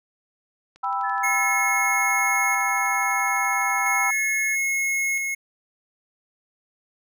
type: click train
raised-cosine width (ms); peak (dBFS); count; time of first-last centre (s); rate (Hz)
0.2; -32; 40; 0.76-4.037; 11.9
type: chord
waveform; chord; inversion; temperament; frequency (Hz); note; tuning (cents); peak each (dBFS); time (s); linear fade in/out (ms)
sine; E minor; first; just; 791.1 / 988.9 / 1318.5; G5 / B5 / E6; +16 / +2 / 0; -27; 0.83-4.11; 10
type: tone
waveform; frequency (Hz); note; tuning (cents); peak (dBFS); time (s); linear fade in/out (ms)
sine; 1729; A6; -31; -30; 1.03-4.56; 20
type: tone with tremolo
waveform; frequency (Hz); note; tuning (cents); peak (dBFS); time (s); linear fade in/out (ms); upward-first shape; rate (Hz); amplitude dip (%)
square; 2170; C#7; -37; -22; 1.23-5.35; 10; square; 0.38; 30
effects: none